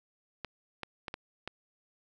clicks, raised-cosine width 0.3 ms, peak -21 dBFS, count 5, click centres 0.447 / 0.833 / 1.082 / 1.141 / 1.476 s, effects none

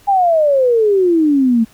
sine exponential sweep, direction down, 818 to 220 Hz, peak -9 dBFS, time 0.07-1.65 s, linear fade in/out 20 ms, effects pink hiss -48 dBFS RMS until 1.73 s

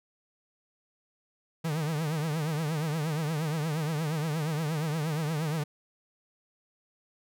45% pulse tone with vibrato, 155.56 Hz, D#3, in tune, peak -28 dBFS, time 1.64-5.64 s, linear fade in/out 10 ms, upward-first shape triangle, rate 8.5 Hz, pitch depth 140 cents each way, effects none

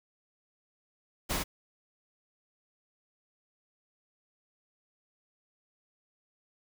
pink noise with echo, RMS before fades -31 dBFS, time 1.29-1.38 s, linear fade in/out 20 ms, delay 60 ms, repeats 1, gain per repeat -2 dB, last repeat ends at 1.44 s, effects none

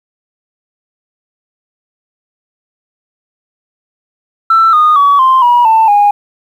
sine tone with pitch steps, 1333 / 1229.4 / 1133.9 / 1045.9 / 964.6 / 889.7 / 820.6 Hz, E6 / D#6 / C#6 / C6 / B5 / A5 / G#5, +19 / -21 / +39 / -1 / -41 / +19 / -21 cents, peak -3 dBFS, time 4.5-6.11 s, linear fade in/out 5 ms, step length 230 ms, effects tanh soft clip ceiling -1 dBFS + 7-bit

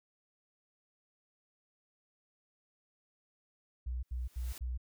sine tone bursts, 61.74 Hz, B1, in tune, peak -34 dBFS, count 4, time 3.86-4.777 s, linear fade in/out 10 ms, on 170 ms, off 79 ms
white noise with exponential growth, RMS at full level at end -47 dBFS, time 4.02-4.58 s, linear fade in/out 2 ms, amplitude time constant 120 ms
effects none

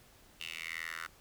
10% pulse tone with high-pass filter sweep, 81.7 Hz, E2, 15 cents flat, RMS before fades -42 dBFS, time 0.4-1.07 s, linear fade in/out 10 ms, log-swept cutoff 2800 to 1500 Hz, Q 5.9, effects pink hiss -61 dBFS RMS until 1.2 s

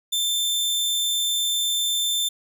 sawtooth tone, 3556 Hz, A7, 18 cents sharp, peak -18 dBFS, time 0.12-2.29 s, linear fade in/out 10 ms, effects none

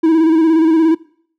triangle tone with vibrato, 322.5 Hz, E4, 38 cents flat, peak -6 dBFS, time 0.03-0.95 s, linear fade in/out 10 ms, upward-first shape square, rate 17 Hz, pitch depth 38 cents each way, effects noise-tail reverb RT60 0.6 s tail -22 dB re dry

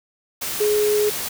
sine tone in noise, 420 Hz, G#4, 19 cents sharp, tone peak -16 dBFS, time 0.6-1.1 s, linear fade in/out 10 ms, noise white, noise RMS -27 dBFS, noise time 0.41-1.29 s, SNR +8 dB, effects none

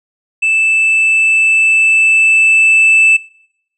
triangle tone with level ramp, 2637 Hz, E7, in tune, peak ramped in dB -8 to -4 dBFS, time 0.42-3.17 s, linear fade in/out 10 ms, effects noise-tail reverb RT60 0.7 s tail -22 dB re dry + resampled to 22050 Hz

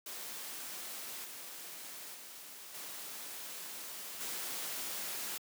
white noise with level steps, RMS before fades -44 / -47 / -50 / -45 / -40 dBFS, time 0.06-5.38 s, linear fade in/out 5 ms, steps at 1.24 / 2.14 / 2.74 / 4.2 s, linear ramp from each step 10 ms, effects high-pass 200 Hz 12 dB/octave

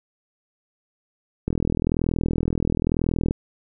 click train, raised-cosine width 3 ms, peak -9 dBFS, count 76, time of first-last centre 1.48-3.309 s, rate 41 Hz, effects none

